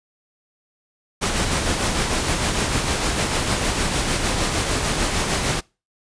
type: noise with tremolo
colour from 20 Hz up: pink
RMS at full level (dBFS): -20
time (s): 1.21-5.61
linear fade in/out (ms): 20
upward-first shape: sine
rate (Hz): 6.6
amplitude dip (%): 35
effects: noise-tail reverb RT60 0.3 s tail -25 dB re dry + resampled to 22050 Hz